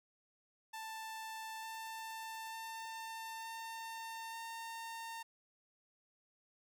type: tone with pitch steps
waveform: sawtooth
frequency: 885 / 891.7 / 898.4 / 905.2 / 912 Hz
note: A5 / A5 / A5 / A5 / A#5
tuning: +10 / +23 / +36 / +49 / -38 cents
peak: -40 dBFS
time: 0.73-5.23 s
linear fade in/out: 10 ms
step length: 900 ms
effects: none